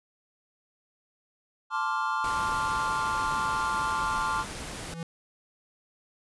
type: chord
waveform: triangle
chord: D minor seventh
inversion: second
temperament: equal with one note detuned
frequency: 880 / 1046.5 / 1167.2 / 1396.9 Hz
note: A5 / C6 / D6 / F6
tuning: 0 / 0 / -11 / 0 cents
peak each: -30 dBFS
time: 1.7-4.45 s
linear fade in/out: 50 ms
type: noise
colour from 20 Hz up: pink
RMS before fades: -38 dBFS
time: 2.24-4.94 s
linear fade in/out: 2 ms
type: tone with exponential growth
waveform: square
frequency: 166.2 Hz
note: E3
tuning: 15 cents sharp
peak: -31 dBFS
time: 4.7-5.03 s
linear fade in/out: 2 ms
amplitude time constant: 71 ms
effects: resampled to 24000 Hz